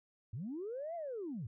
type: linear two-way sweep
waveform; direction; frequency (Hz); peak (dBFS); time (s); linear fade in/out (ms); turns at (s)
sine; up then down; 92.5 to 698.5 to 92.5; -38; 0.33-1.47; 5; 0.95
effects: tanh soft clip ceiling -34 dBFS